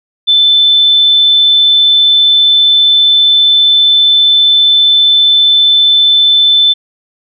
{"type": "tone", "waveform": "sine", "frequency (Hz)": 3525, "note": "A7", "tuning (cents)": 2, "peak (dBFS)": -4, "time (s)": [0.27, 6.74], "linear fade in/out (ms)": 20, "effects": []}